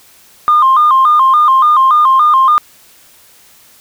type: tone with vibrato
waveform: sine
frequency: 1133 Hz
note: C#6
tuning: 37 cents sharp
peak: -4 dBFS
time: 0.48-2.58 s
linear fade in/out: 0 ms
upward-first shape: square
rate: 3.5 Hz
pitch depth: 120 cents each way
effects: tanh soft clip ceiling -1 dBFS + white hiss -44 dBFS RMS until 3.8 s